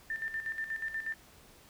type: tone with tremolo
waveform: sine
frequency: 1788 Hz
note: A6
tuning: 27 cents sharp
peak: -32 dBFS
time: 0.1-1.14 s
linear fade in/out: 2 ms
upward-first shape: square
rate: 8.3 Hz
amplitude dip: 65%
effects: pink hiss -58 dBFS RMS until 1.69 s